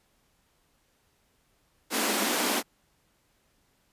pink high-pass noise, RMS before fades -27 dBFS, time 1.9-2.63 s, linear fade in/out 50 ms, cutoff 200 Hz, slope 96 dB/octave, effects pink hiss -69 dBFS RMS until 3.92 s + resampled to 32000 Hz

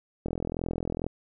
click train, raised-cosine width 2 ms, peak -17 dBFS, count 35, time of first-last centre 0.26-1.066 s, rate 42.2 Hz, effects none

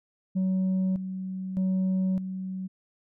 sine tone with tremolo, 187.8 Hz, F#3, 26 cents sharp, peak -20 dBFS, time 0.35-2.68 s, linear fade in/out 20 ms, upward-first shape square, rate 0.82 Hz, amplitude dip 70%, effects tanh soft clip ceiling -22 dBFS

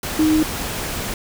sine tone in noise, 311.1 Hz, D#4, in tune, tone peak -13 dBFS, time 0.19-0.43 s, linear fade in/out 2 ms, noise pink, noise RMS -26 dBFS, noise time 0.03-1.14 s, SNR +10 dB, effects none

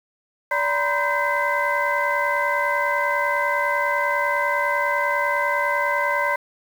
sine tone cluster, 578 / 952 / 1022 / 1557 / 2035 Hz, D5 / A#5 / C6 / G6 / C7, -28 / +36 / -41 / -12 / -49 cents, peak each -25 dBFS, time 0.51-6.36 s, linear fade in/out 5 ms, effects tanh soft clip ceiling -9 dBFS + 7-bit

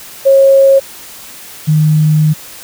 sine tone pair in turn, 544 / 153.89 Hz, C#5 / D#3, -33 / -19 cents, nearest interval octave + minor seventh, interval 2186 cents, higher first, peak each -3 / -6 dBFS, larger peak first, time 0.25-0.8 / 1.67-2.34 s, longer second, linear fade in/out 20 ms, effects white hiss -32 dBFS RMS until 2.63 s

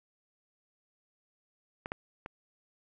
clicks, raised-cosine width 0.5 ms, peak -22 / -19 / -25 dBFS, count 3, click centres 1.859 / 1.919 / 2.261 s, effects none

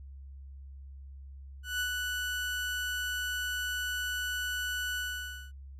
30% pulse tone with ADSR envelope, 1483 Hz, F#6, 4 cents sharp, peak -26 dBFS, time 1.63-5.52 s, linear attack 170 ms, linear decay 86 ms, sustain -3 dB, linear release 550 ms, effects added 68 Hz sine -44 dBFS peak until 5.79 s + resampled to 32000 Hz

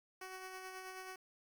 10% pulse tone with tremolo, 374.5 Hz, F#4, 21 cents sharp, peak -37 dBFS, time 0.21-1.16 s, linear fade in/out 5 ms, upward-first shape sine, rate 9.3 Hz, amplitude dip 35%, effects 11-bit

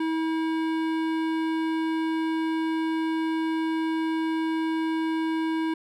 sine tone with hard clipping, 321.7 Hz, E4, 42 cents flat, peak -26 dBFS, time 0-5.74 s, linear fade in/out 5 ms, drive 16 dB, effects none

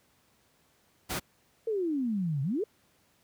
pink noise, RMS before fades -32 dBFS, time 1.09-1.2 s, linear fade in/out 20 ms
sine exponential two-way sweep, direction down then up, 466.2 to 130.81 to 466.2 Hz, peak -27 dBFS, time 1.67-2.64 s, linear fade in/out 5 ms, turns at 2.42 s
effects pink hiss -67 dBFS RMS until 3.23 s + high-pass 80 Hz 12 dB/octave

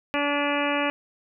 harmonic tone with a mistuned harmonic, 288 Hz, D4, 34 cents flat, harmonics 1 / 2 / 3 / 4 / 5 / 6 / 7 / 8 / 9 / 10, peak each -28 / -28 / -31 / -31 / -35 / -33 / -35 / -32 / -34 / -35 dBFS, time 0.14-0.9 s, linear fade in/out 0 ms, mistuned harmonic 8, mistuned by +50 cents, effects none

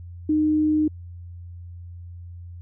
sine tone, 306.6 Hz, D#4, 25 cents flat, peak -17 dBFS, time 0.29-0.88 s, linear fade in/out 5 ms, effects added 87 Hz sine -36 dBFS peak until 2.61 s

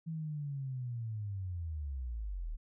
sine linear sweep, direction down, 164.5 to 35.43 Hz, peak -36 dBFS, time 0.06-2.57 s, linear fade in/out 20 ms, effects none

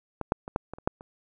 clicks, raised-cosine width 1 ms, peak -17 / -8 / -23 / -11 / -22 / -30 / -9 / -30 dBFS, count 8, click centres 0.213 / 0.321 / 0.479 / 0.561 / 0.736 / 0.785 / 0.875 / 1.009 s, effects none

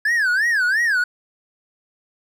triangle tone with vibrato, 1661.2 Hz, G#6, in tune, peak -14 dBFS, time 0.05-1.04 s, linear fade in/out 5 ms, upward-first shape sine, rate 2.9 Hz, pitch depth 240 cents each way, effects none

